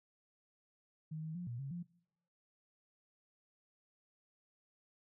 sine tone with pitch steps, 156.7 / 158.5 / 176.8 / 119.4 / 137.2 / 174 Hz, D#3 / D#3 / F3 / A#2 / C#3 / F3, +13 / +32 / +22 / +42 / -17 / -6 cents, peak -40 dBFS, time 1.11-1.83 s, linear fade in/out 10 ms, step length 120 ms, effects noise-tail reverb RT60 0.9 s tail -26 dB re dry

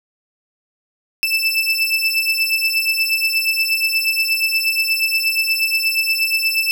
30% pulse beating tone pair, 2637 / 2645.4 Hz, E7 / E7, 0 / +5 cents, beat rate 8.4 Hz, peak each -16 dBFS, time 1.23-6.71 s, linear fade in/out 0 ms, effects none

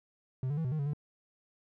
triangle tone with pitch steps, 129.5 / 145.7 / 162.3 / 126.1 / 155.2 / 141.1 / 147.4 Hz, C3 / D3 / E3 / B2 / D#3 / C#3 / D3, -17 / -13 / -27 / +36 / -4 / +31 / +7 cents, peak -28 dBFS, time 0.43-0.934 s, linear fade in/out 2 ms, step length 72 ms, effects none

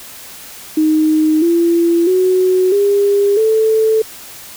sine tone with pitch steps, 311.1 / 339.3 / 370 / 403.4 / 440 Hz, D#4 / F4 / F#4 / G4 / A4, 0 / -50 / 0 / +50 / 0 cents, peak -9 dBFS, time 0.77-4.02 s, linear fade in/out 5 ms, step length 650 ms, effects white hiss -34 dBFS RMS until 4.56 s

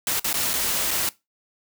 white noise with dropouts, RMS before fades -24 dBFS, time 0.07-1.09 s, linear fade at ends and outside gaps 1 ms, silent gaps 0.196-0.244 / 0.329-0.341 / 0.533-0.538 / 0.908-0.912 s, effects noise-tail reverb RT60 0.2 s tail -19 dB re dry

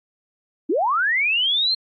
sine linear sweep, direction up, 263.7 to 4246 Hz, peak -17 dBFS, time 0.69-1.75 s, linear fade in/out 10 ms, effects AAC 48 kbps

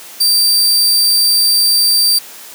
sawtooth tone, 4674 Hz, D8, 9 cents flat, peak -6 dBFS, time 0.2-2.19 s, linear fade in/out 10 ms, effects white hiss -34 dBFS RMS until 2.54 s + high-pass 200 Hz 12 dB/octave

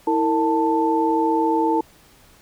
sine tone cluster, 324.3 / 458.8 / 884 Hz, E4 / A#4 / A5, -28 / -28 / +8 cents, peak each -20 / -23 / -20 dBFS, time 0.07-1.81 s, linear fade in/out 5 ms, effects pink hiss -52 dBFS RMS until 2.41 s

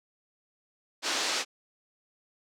white band-pass noise, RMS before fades -30 dBFS, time 1.02-1.45 s, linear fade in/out 50 ms, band 280 to 6300 Hz, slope 24 dB/octave, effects none

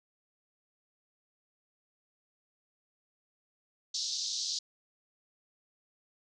pink band-pass noise, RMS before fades -35 dBFS, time 3.94-4.59 s, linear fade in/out 5 ms, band 3900 to 6300 Hz, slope 48 dB/octave, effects none

